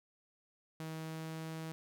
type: tone with pitch glide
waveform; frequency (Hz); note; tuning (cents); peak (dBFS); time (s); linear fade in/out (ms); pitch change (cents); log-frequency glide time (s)
sawtooth; 159.4 to 160.51; D#3 to E3; +42 to -46; -37; 0.8-1.72; 0; +12; 0.94-1.46
effects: none